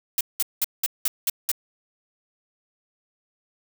blue noise bursts, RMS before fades -22 dBFS, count 7, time 0.18-1.516 s, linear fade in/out 2 ms, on 28 ms, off 190 ms, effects none

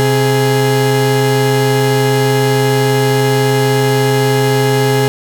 35% pulse tone pair together, 130.81 / 415.9 Hz, C3 / G#4, 0 / +2 cents, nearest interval octave + minor sixth, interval 2002 cents, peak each -11 dBFS, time 0-5.08 s, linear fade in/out 0 ms, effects none

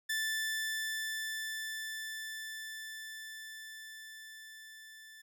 sawtooth tone with level ramp, 1760 Hz, A6, in tune, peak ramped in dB -28 to -48 dBFS, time 0.09-5.22 s, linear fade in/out 10 ms, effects none

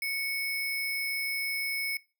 sine tone with sample-and-hold, 2217 Hz, C#7, in tune, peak -29 dBFS, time 0.02-1.97 s, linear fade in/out 2 ms, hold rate 7350 Hz, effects noise-tail reverb RT60 0.3 s tail -22 dB re dry

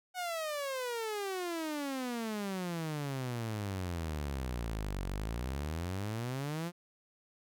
sawtooth exponential two-way sweep, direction down then up, 743 to 45.65 to 178 Hz, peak -31 dBFS, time 0.14-6.72 s, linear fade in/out 50 ms, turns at 5.05 s, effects none

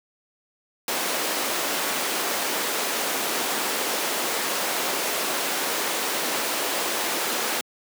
pink high-pass noise, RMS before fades -26 dBFS, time 0.88-7.61 s, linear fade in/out 2 ms, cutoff 340 Hz, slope 12 dB/octave, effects high-pass 200 Hz 12 dB/octave

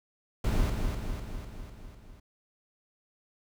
brown noise with echo, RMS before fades -26 dBFS, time 0.44-0.7 s, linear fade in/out 5 ms, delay 250 ms, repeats 6, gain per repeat -4 dB, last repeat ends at 2.2 s, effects none

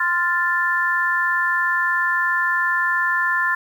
sine chord, F major, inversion second, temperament equal with one note detuned, 1039.9 / 1396.9 / 1760 Hz, C6 / F6 / A6, -11 / 0 / 0 cents, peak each -23 / -24 / -19 dBFS, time 0-3.55 s, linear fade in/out 5 ms, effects 8-bit

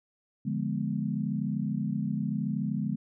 sine chord, D diminished seventh, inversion none, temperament equal, 146.83 / 174.61 / 207.7 / 246.9 Hz, D3 / F3 / Ab3 / Cb4, 0 / 0 / 0 / 0 cents, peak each -33 / -35 / -31 / -35 dBFS, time 0.45-2.96 s, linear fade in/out 10 ms, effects none

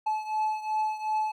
triangle beating tone pair, 862 / 864.7 Hz, A5 / A5, -36 / -30 cents, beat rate 2.7 Hz, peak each -26 / -30 dBFS, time 0.06-1.32 s, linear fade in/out 10 ms, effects none

